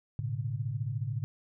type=tone cluster; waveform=sine; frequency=108.2 / 122.5 / 141.7 Hz; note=A2 / B2 / C#3; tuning=-29 / -14 / +38 cents; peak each=-34 / -36 / -36 dBFS; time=0.19-1.24 s; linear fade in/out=0 ms; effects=none